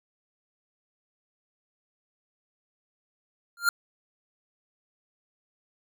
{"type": "tone with exponential growth", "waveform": "square", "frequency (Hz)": 1396.9, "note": "F6", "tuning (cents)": 0, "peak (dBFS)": -16, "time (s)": [3.57, 3.69], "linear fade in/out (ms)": 2, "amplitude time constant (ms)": 26, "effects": []}